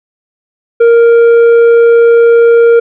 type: tone with tanh clipping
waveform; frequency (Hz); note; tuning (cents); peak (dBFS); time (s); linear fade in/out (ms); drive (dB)
sine; 466.2; A#4; 0; -3; 0.8-2.8; 10; 6
effects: none